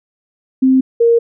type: tone pair in turn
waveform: sine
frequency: 261.6 / 466.1 Hz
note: C4 / A#4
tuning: 0 / 0 cents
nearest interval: minor seventh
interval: 1000 cents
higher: second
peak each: -7 dBFS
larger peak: neither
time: 0.62-0.81 / 1-1.19 s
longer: neither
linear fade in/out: 10 ms
effects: none